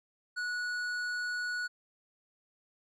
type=tone with hard clipping; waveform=sine; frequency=1466 Hz; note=F#6; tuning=16 cents flat; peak=-34 dBFS; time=0.36-1.68 s; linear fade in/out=20 ms; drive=9 dB; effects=none